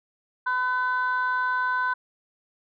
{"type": "tone pair together", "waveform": "sine", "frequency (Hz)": [1008, 1510.3], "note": ["B5", "F#6"], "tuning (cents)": [35, 35], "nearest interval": "perfect fifth", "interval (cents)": 700, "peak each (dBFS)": -24, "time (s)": [0.46, 1.94], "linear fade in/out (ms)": 10, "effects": ["tanh soft clip ceiling -17 dBFS"]}